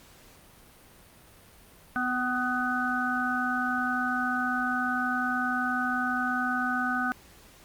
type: harmonic tone with a mistuned harmonic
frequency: 249.6 Hz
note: B3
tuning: 19 cents sharp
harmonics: 1 / 3 / 5 / 6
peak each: -31 / -33 / -32 / -29 dBFS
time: 1.96-7.12 s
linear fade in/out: 0 ms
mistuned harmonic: 3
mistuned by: +20 cents
effects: pink hiss -54 dBFS RMS until 7.64 s + Opus 48 kbps